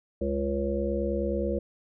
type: harmonic tone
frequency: 69.3 Hz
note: C#2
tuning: in tune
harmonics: 1 / 3 / 5 / 7 / 8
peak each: -32 / -32 / -32 / -32 / -32 dBFS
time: 0.21-1.59 s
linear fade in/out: 5 ms
effects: none